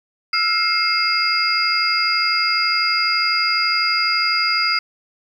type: tone cluster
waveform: sine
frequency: 1325 / 1417 / 2127 / 2623 / 4869 Hz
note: E6 / F6 / C7 / E7 / D#8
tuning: +9 / +25 / +28 / -9 / -38 cents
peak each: -23 / -26 / -21 / -28 / -19 dBFS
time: 0.33-4.79 s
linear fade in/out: 5 ms
effects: 8-bit